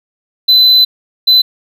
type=tone bursts at uneven times; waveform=triangle; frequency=4022 Hz; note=B7; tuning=31 cents sharp; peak=-3 dBFS; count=2; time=0.48-0.85 / 1.27-1.42 s; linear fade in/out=10 ms; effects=none